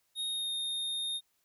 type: tone with pitch glide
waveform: square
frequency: 3729 to 3682 Hz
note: A#7 to A#7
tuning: 0 to -22 cents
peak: -33 dBFS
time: 0.15-1.21 s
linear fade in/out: 50 ms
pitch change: -22 cents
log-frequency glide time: 0.27-0.54 s
effects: white hiss -75 dBFS RMS until 1.44 s